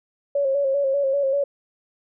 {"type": "tone with vibrato", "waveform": "sine", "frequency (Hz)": 552, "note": "C#5", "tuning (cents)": -7, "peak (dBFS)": -18, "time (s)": [0.35, 1.44], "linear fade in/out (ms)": 5, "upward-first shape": "square", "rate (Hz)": 5.1, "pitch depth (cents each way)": 44, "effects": []}